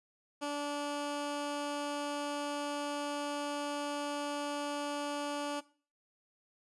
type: tone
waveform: 15% pulse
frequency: 290 Hz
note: D4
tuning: 22 cents flat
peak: -28 dBFS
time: 0.41-5.61 s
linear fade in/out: 20 ms
effects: noise-tail reverb RT60 0.4 s tail -18 dB re dry + resampled to 24000 Hz